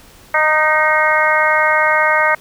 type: harmonic tone with a mistuned harmonic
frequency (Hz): 308.4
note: D#4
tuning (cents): -15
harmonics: 2 / 3 / 4 / 5 / 6 / 7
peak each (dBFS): -18 / -18 / -18 / -18 / -18 / -18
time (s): 0.34-2.35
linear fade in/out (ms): 5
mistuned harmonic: 6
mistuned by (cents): +28
effects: pink hiss -44 dBFS RMS until 2.4 s